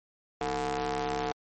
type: ring-modulated tone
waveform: sawtooth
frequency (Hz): 137.6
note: C#3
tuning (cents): -12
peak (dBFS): -22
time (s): 0.41-1.32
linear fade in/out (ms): 0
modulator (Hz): 586
effects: MP3 32 kbps